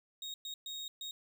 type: tone bursts at uneven times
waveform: 35% pulse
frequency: 3750 Hz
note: A#7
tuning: 10 cents sharp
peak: -38 dBFS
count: 4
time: 0.22-0.34 / 0.45-0.54 / 0.66-0.88 / 1.01-1.11 s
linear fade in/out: 2 ms
effects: none